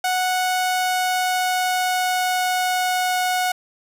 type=tone with pitch glide; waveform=sawtooth; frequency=737 to 732.8 Hz; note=F#5 to F#5; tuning=-7 to -17 cents; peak=-15 dBFS; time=0.04-3.52 s; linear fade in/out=5 ms; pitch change=-10 cents; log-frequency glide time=0.59-3.12 s; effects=none